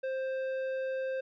triangle tone with tanh clipping, 526 Hz, C5, 9 cents sharp, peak -33 dBFS, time 0.03-1.21 s, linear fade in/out 10 ms, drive 14 dB, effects none

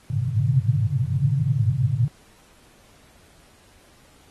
pink band-pass noise, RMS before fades -21 dBFS, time 0.1-2.08 s, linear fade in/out 0 ms, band 100 to 150 Hz, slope 96 dB/octave, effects pink hiss -55 dBFS RMS until 4.3 s + AAC 32 kbps

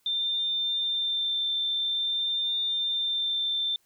sine tone with vibrato, 3581 Hz, A7, 30 cents sharp, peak -25 dBFS, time 0.06-3.76 s, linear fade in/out 2 ms, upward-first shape sine, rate 0.49 Hz, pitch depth 9 cents each way, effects white hiss -68 dBFS RMS until 3.85 s

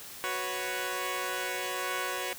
10% pulse chord, F# suspended fourth, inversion none, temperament equal, 370 / 493.9 / 554.4 Hz, F#4 / B4 / C#5, 0 / 0 / 0 cents, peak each -28 dBFS, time 0.24-2.33 s, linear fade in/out 0 ms, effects white hiss -45 dBFS RMS until 2.38 s

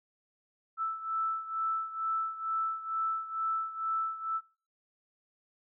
sine beating tone pair, 1318.5 / 1320.7 Hz, E6 / E6, 0 / +3 cents, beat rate 2.2 Hz, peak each -32 / -36 dBFS, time 0.77-4.41 s, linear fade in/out 50 ms, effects noise-tail reverb RT60 0.4 s tail -25 dB re dry

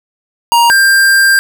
square tone pair in turn, 941 / 1588.8 Hz, A#5 / G6, +16 / +23 cents, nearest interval major sixth, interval 907 cents, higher second, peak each -6 dBFS, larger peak neither, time 0.52-0.7 / 0.7-1.39 s, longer second, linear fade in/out 0 ms, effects none

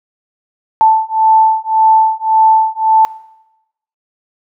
sine beating tone pair, 880 / 881.8 Hz, A5 / A5, 0 / +4 cents, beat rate 1.8 Hz, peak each -10 dBFS, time 0.81-3.05 s, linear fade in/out 0 ms, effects noise-tail reverb RT60 0.9 s tail -21 dB re dry

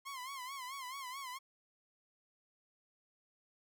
sawtooth tone with vibrato, 1054 Hz, C6, 12 cents sharp, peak -39 dBFS, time 0.05-1.39 s, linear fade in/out 20 ms, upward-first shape sine, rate 4.6 Hz, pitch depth 110 cents each way, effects none

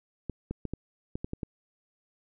clicks, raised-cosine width 3 ms, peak -20 dBFS, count 8, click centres 0.297 / 0.51 / 0.653 / 0.736 / 1.155 / 1.245 / 1.334 / 1.432 s, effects none

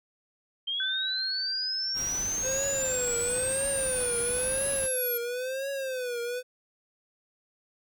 sine linear sweep, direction up, 3136 to 11620 Hz, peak -28 dBFS, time 0.67-5.18 s, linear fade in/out 10 ms
sine tone with exponential decay, 1539 Hz, G6, 32 cents flat, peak -30 dBFS, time 0.8-3.61 s, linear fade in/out 2 ms, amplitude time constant 610 ms
pink noise, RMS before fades -40 dBFS, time 1.94-4.89 s, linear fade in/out 50 ms
square tone with vibrato, 512 Hz, C5, 38 cents flat, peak -31 dBFS, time 2.42-6.43 s, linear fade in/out 50 ms, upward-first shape triangle, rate 0.99 Hz, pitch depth 150 cents each way
effects none

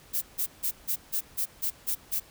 violet noise bursts, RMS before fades -28 dBFS, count 9, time 0.13-2.202 s, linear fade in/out 20 ms, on 88 ms, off 160 ms, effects pink hiss -54 dBFS RMS until 2.3 s

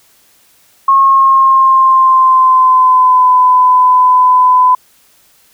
sine tone with pitch glide, 1085 to 1006.5 Hz, C#6 to B5, -37 to +33 cents, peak -4 dBFS, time 0.88-4.75 s, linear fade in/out 5 ms, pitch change -130 cents, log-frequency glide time 1.01-3.3 s, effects white hiss -49 dBFS RMS until 5.53 s

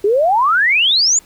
sine exponential sweep, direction up, 386.3 to 7270 Hz, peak -10 dBFS, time 0.04-1.19 s, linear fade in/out 5 ms, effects pink hiss -47 dBFS RMS until 1.25 s

